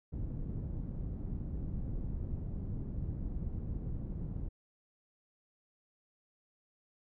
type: low-pass noise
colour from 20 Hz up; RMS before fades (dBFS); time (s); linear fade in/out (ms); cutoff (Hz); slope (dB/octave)
pink; -38; 0.12-4.49; 10; 190; 12
effects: none